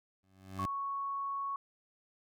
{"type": "tone with exponential growth", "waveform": "20% pulse", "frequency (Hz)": 95.3, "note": "G2", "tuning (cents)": -48, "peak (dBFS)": -29, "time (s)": [0.23, 0.66], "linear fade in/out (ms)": 5, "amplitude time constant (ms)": 93}
{"type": "tone", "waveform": "sine", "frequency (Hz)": 1108.7, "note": "C#6", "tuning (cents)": 0, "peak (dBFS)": -34, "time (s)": [0.59, 1.56], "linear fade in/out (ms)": 2}
{"effects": []}